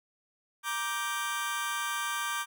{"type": "chord", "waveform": "sawtooth", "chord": "G minor", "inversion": "first", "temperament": "just", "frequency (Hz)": [940.8, 1176, 1568], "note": ["Bb5", "D6", "G6"], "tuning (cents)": [16, 2, 0], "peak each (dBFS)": [-35, -30, -31], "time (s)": [0.63, 2.46], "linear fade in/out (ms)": 50, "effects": []}